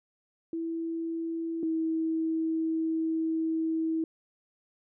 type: tone pair in turn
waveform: sine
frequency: 329.6 / 322.6 Hz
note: E4 / E4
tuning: 0 / -37 cents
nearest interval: unison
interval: 37 cents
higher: first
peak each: -30 / -26 dBFS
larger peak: second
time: 0.53-1.63 / 1.63-4.04 s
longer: second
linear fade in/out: 2 ms
effects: none